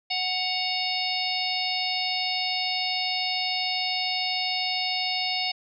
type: harmonic tone with a mistuned harmonic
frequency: 740 Hz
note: F#5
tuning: in tune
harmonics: 1 / 3 / 4 / 5 / 6 / 7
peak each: -32 / -32 / -32 / -32 / -32 / -32 dBFS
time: 0.1-5.52 s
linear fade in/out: 10 ms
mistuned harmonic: 4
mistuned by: -76 cents
effects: none